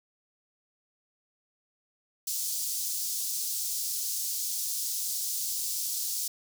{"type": "high-pass noise", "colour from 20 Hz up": "pink", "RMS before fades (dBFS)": -32, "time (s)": [2.27, 6.28], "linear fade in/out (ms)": 5, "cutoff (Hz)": 5100, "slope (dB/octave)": 24, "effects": []}